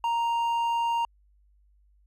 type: tone with hard clipping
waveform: sine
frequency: 932.3 Hz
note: A#5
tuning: in tune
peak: -25 dBFS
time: 0.04-1.05 s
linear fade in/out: 2 ms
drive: 5 dB
effects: added 50 Hz sine -59 dBFS peak until 2.06 s